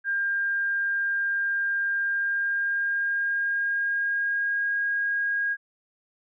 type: tone with pitch glide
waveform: sine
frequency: 1602 to 1632.8 Hz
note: G6 to G#6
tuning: +37 to -30 cents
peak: -23 dBFS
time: 0.04-5.57 s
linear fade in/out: 50 ms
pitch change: +33 cents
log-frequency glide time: 2.02-4.76 s
effects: none